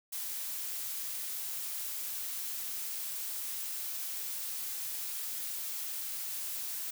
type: noise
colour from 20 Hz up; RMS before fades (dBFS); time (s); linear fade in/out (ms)
blue; -38; 0.12-6.91; 10
effects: none